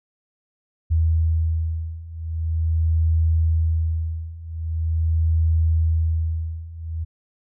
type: beating tone pair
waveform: sine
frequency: 80.7 / 81.13 Hz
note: E2 / E2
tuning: -36 / -27 cents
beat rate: 0.43 Hz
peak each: -22 / -20 dBFS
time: 0.9-7.05 s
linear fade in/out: 20 ms
effects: none